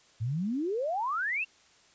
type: exponential sweep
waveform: sine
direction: up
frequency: 103.9 to 2794 Hz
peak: -28 dBFS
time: 0.2-1.45 s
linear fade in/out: 20 ms
effects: white hiss -61 dBFS RMS until 1.94 s + resampled to 16000 Hz